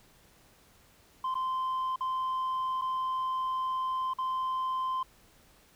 sine tone with dropouts, 1038 Hz, C6, 14 cents flat, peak -26 dBFS, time 1.24-5.03 s, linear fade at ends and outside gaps 5 ms, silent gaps 1.343-1.352 / 1.96-2.007 / 2.813-2.819 / 4.136-4.185 s, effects tanh soft clip ceiling -28 dBFS + pink hiss -61 dBFS RMS until 5.75 s

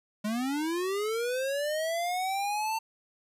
square linear sweep, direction up, 204.4 to 901 Hz, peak -29 dBFS, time 0.24-2.79 s, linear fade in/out 10 ms, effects resampled to 32000 Hz + 11-bit

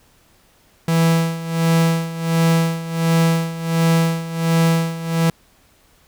45% pulse tone with tremolo, 164.81 Hz, E3, in tune, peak -12 dBFS, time 0.88-5.3 s, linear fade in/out 2 ms, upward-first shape sine, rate 1.4 Hz, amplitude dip 80%, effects pink hiss -55 dBFS RMS until 6.07 s

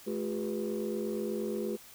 sine tone cluster, 214.2 / 354.1 / 402.6 / 491.2 Hz, A3 / F4 / G4 / B4, -46 / +24 / +46 / -9 cents, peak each -35 / -36 / -35 / -38 dBFS, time 0.06-1.77 s, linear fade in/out 20 ms, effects tanh soft clip ceiling -25 dBFS + white hiss -53 dBFS RMS until 1.94 s

